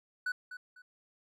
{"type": "tone with echo", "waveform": "triangle", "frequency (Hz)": 1487, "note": "F#6", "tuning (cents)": 8, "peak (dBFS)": -29, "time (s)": [0.26, 0.32], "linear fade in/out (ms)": 5, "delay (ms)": 250, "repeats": 2, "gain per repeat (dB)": -11, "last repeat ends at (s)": 0.82, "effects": []}